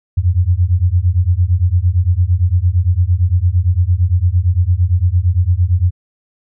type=beating tone pair; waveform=sine; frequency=85 / 93.8 Hz; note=F2 / F#2; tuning=-46 / +24 cents; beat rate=8.8 Hz; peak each=-13 dBFS; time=0.17-5.91 s; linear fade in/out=10 ms; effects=none